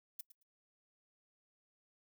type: noise with echo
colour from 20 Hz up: violet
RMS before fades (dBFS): -43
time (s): 0.19-0.21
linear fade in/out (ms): 5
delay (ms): 110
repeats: 2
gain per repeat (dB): -15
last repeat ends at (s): 0.43
effects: noise-tail reverb RT60 0.1 s tail -23 dB re dry